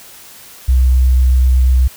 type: tone with vibrato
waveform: sine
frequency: 63.7 Hz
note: C2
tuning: 46 cents flat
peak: -7 dBFS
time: 0.68-1.88 s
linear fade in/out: 10 ms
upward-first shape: triangle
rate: 8.1 Hz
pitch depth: 9 cents each way
effects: white hiss -38 dBFS RMS until 1.96 s